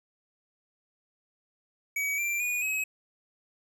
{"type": "tone with pitch steps", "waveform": "square", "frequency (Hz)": [2269, 2360, 2454, 2553], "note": ["C#7", "D7", "D#7", "D#7"], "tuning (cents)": [40, 8, -25, 44], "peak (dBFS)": -28, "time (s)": [1.96, 2.84], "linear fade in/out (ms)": 5, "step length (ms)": 220, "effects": []}